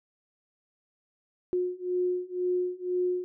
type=beating tone pair; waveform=sine; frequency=360 / 362 Hz; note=F#4 / F#4; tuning=-47 / -38 cents; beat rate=2 Hz; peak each=-30 / -29 dBFS; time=1.53-3.24 s; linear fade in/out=0 ms; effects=none